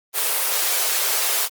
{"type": "high-pass noise", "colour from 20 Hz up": "white", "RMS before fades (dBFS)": -21, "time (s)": [0.13, 1.49], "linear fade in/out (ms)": 50, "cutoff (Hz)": 370, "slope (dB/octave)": 96, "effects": ["Opus 24 kbps"]}